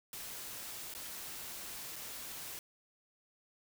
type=noise with dropouts; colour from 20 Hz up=white; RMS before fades=-45 dBFS; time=0.13-2.59 s; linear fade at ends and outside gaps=1 ms; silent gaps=0.939-0.949 / 1.958-1.962 s; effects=none